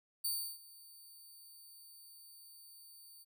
5% pulse tone with ADSR envelope, 4577 Hz, D8, 45 cents flat, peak -26 dBFS, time 0.24-3.25 s, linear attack 10 ms, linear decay 330 ms, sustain -22 dB, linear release 30 ms, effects none

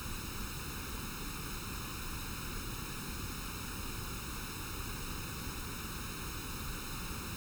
pink noise with comb filter, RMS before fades -41 dBFS, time 0-7.36 s, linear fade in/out 0 ms, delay 0.76 ms, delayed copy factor +0.85, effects none

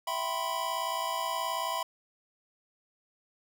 square chord, C major seventh, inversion first, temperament equal with one note detuned, 659.3 / 771.9 / 987.8 / 1046.5 Hz, E5 / G5 / B5 / C6, 0 / -27 / 0 / 0 cents, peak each -38 / -40 / -34 / -37 dBFS, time 0.07-1.83 s, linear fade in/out 5 ms, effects none

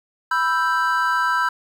triangle chord, E minor, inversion second, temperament equal with one note detuned, 987.8 / 1323.1 / 1568 Hz, B5 / E6 / G6, 0 / +6 / 0 cents, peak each -20 dBFS, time 0.31-1.49 s, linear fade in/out 5 ms, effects 8-bit

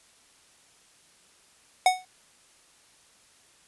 square tone with exponential decay, 740 Hz, F#5, in tune, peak -14 dBFS, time 1.86-2.05 s, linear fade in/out 2 ms, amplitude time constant 40 ms, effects white hiss -59 dBFS RMS until 3.67 s + resampled to 24000 Hz

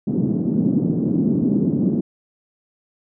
white band-pass noise, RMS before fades -19 dBFS, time 0.07-2.01 s, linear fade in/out 10 ms, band 160 to 270 Hz, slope 24 dB/octave, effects none

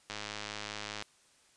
click train, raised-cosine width 0.2 ms, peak -21 dBFS, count 98, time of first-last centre 0.1-1.024 s, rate 105 Hz, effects white hiss -65 dBFS RMS until 1.56 s + resampled to 22050 Hz

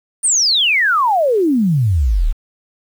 sine exponential sweep, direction down, 9270 to 30.87 Hz, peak -11 dBFS, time 0.23-2.33 s, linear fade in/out 20 ms, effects 7-bit

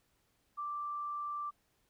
sine tone, 1174.7 Hz, D6, in tune, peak -36 dBFS, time 0.57-1.51 s, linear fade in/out 20 ms, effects pink hiss -75 dBFS RMS until 1.89 s

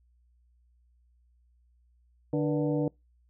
harmonic tone with a mistuned harmonic, 148.1 Hz, D3, 15 cents sharp, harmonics 1 / 2 / 3 / 4 / 5 / 6, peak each -30 / -28 / -31 / -37 / -45 / -47 dBFS, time 2.33-2.88 s, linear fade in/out 2 ms, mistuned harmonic 3, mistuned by +150 cents, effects noise-tail reverb RT60 0.2 s tail -26 dB re dry + added 60 Hz sine -62 dBFS peak until 3.29 s

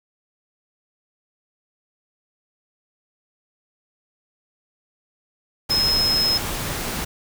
sine tone in noise, 5150 Hz, E8, 41 cents flat, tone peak -17 dBFS, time 5.7-6.38 s, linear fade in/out 10 ms, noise pink, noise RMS -27 dBFS, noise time 5.69-7.05 s, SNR +7 dB, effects none

